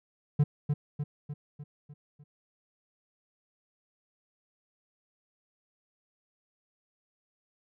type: tone with echo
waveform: triangle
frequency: 146.4 Hz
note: D3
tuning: 5 cents flat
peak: -17 dBFS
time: 0.39-0.44 s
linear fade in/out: 10 ms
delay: 300 ms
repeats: 6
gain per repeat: -5 dB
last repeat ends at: 2.24 s
effects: none